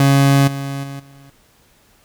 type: tone with level steps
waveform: 30% pulse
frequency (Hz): 138.59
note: C#3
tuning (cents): 0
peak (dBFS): -7 / -20 / -25 / -39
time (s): 0-1.3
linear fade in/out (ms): 2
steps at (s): 0.47 / 0.83 / 0.99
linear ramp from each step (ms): 10
effects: pink hiss -54 dBFS RMS until 2.04 s